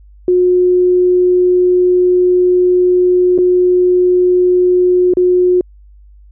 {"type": "tone with dropouts", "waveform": "sine", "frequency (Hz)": 361.2, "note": "F#4", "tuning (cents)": -42, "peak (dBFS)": -7, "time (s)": [0.28, 5.61], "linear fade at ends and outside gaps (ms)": 2, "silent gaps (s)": [[3.379, 3.386], [5.137, 5.17]], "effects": ["added 50 Hz sine -38 dBFS peak until 6.31 s"]}